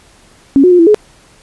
sine tone with pitch steps, 275.2 / 363 / 355.6 / 333.4 / 422.3 Hz, C#4 / F#4 / F4 / E4 / G#4, -12 / -33 / +31 / +20 / +29 cents, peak -3 dBFS, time 0.56-0.945 s, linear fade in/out 0 ms, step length 77 ms, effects pink hiss -45 dBFS RMS until 1.42 s + resampled to 24000 Hz

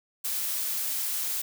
blue noise, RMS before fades -30 dBFS, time 0.24-1.42 s, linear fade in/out 10 ms, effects none

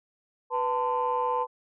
sine tone cluster, 494.2 / 891 / 1028 Hz, B4 / A5 / C6, +1 / +22 / -31 cents, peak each -29 / -27 / -28 dBFS, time 0.5-1.47 s, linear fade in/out 50 ms, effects tanh soft clip ceiling -17 dBFS

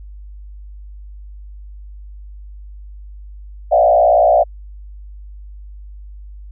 sine tone with frequency modulation, 659.3 Hz, E5, in tune, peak -8 dBFS, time 3.71-4.44 s, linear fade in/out 20 ms, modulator 58.5 Hz, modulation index 1.5, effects added 50 Hz sine -32 dBFS peak until 6.51 s

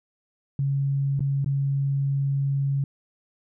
sine tone with dropouts, 138.59 Hz, C#3, in tune, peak -21 dBFS, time 0.59-2.84 s, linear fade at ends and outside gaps 2 ms, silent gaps 1.194-1.205 / 1.445-1.46 s, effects none

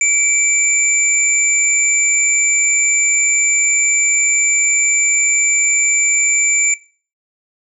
sine tone pair together, 2317 / 7134 Hz, D7 / A8, -24 / +23 cents, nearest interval octave + perfect fifth, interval 1947 cents, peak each -14 dBFS, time 0.01-6.74 s, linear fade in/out 2 ms, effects noise-tail reverb RT60 0.4 s tail -19 dB re dry

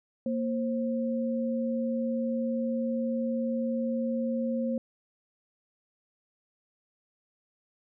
sine tone pair together, 233.1 / 529.8 Hz, A#3 / C5, 0 / +22 cents, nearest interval octave + major second, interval 1422 cents, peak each -28 / -32 dBFS, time 0.26-4.78 s, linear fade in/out 2 ms, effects none

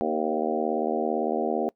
harmonic tone with a mistuned harmonic, 77.78 Hz, D#2, in tune, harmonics 3 / 4 / 5 / 6 / 7 / 8 / 9 / 10, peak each -31 / -32 / -30 / -32 / -32 / -34 / -31 / -34 dBFS, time 0.01-1.69 s, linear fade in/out 0 ms, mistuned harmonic 6, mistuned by +17 cents, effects noise-tail reverb RT60 0.1 s tail -23 dB re dry

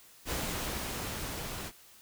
pink noise with level ramp, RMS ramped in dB -34 to -40 dBFS, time 0.25-1.72 s, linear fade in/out 50 ms, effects white hiss -57 dBFS RMS until 2.01 s

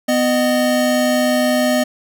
square tone pair together, 249.7 / 613 Hz, B3 / D#5, +19 / -26 cents, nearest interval octave + major third, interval 1555 cents, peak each -17 dBFS, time 0.08-1.84 s, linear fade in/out 10 ms, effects none

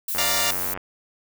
violet noise, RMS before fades -27 dBFS, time 0.08-0.74 s, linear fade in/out 5 ms
click train, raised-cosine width 0.5 ms, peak -17 dBFS, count 58, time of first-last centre 0.15-0.775 s, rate 91.2 Hz
5% pulse chord, Bb major, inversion first, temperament equal, 587.3 / 698.5 / 932.3 Hz, D5 / F5 / Bb5, 0 / 0 / 0 cents, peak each -14 dBFS, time 0.18-0.51 s, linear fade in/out 5 ms
effects none

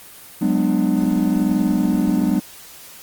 triangle chord, G# half-diminished seventh, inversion third, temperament just, 186.89 / 207.7 / 249.2 / 299 Hz, F#3 / G#3 / B3 / D4, +18 / 0 / +16 / +31 cents, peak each -19 dBFS, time 0.41-2.4 s, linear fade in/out 10 ms, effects white hiss -41 dBFS RMS until 3.02 s + Opus 24 kbps

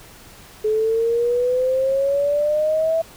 sine exponential sweep, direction up, 426.6 to 659.3 Hz, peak -16 dBFS, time 0.64-3.02 s, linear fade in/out 10 ms, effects pink hiss -44 dBFS RMS until 3.16 s

